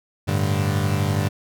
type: chord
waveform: 35% pulse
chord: G suspended second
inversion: none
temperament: equal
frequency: 98 / 110 / 146.83 Hz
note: G2 / A2 / D3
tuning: 0 / 0 / 0 cents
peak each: -20 / -25 / -22 dBFS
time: 0.27-1.29 s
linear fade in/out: 20 ms
effects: none